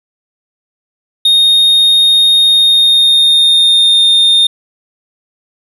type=tone with pitch glide; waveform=triangle; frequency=3703 to 3650 Hz; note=A#7 to A#7; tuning=-12 to -37 cents; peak=-4 dBFS; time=1.25-4.47 s; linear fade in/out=5 ms; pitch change=-25 cents; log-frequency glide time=2.45-4.04 s; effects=none